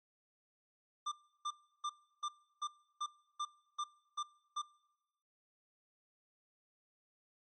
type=tone bursts; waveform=square; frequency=1190 Hz; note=D6; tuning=22 cents sharp; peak=-36 dBFS; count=10; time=1.06-4.62 s; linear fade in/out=10 ms; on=59 ms; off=330 ms; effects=noise-tail reverb RT60 1.0 s tail -23 dB re dry + MP3 32 kbps